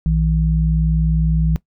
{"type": "tone pair together", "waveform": "sine", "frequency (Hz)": [60.01, 160.2], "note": ["B1", "E3"], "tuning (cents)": [-49, -49], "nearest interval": "octave + perfect fourth", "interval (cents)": 1700, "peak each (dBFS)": -16, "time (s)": [0.06, 1.56], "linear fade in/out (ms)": 0, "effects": ["noise-tail reverb RT60 0.1 s tail -19 dB re dry"]}